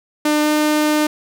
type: tone with pitch glide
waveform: sawtooth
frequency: 300.8 to 302.7 Hz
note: D4 to D#4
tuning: +42 to -48 cents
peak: -10 dBFS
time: 0.25-1.07 s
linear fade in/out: 5 ms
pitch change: +10 cents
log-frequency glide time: 0.42-0.49 s
effects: none